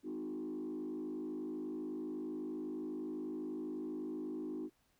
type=tone with frequency modulation; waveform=sine; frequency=309.9 Hz; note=D#4; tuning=7 cents flat; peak=-37 dBFS; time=0.03-4.7 s; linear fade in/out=50 ms; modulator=51.9 Hz; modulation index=1.2; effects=tanh soft clip ceiling -36 dBFS + pink hiss -75 dBFS RMS until 4.99 s